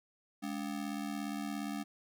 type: ring-modulated tone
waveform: square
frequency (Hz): 246.9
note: B3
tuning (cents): 0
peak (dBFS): -34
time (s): 0.42-1.84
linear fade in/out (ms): 20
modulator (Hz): 38.6
effects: none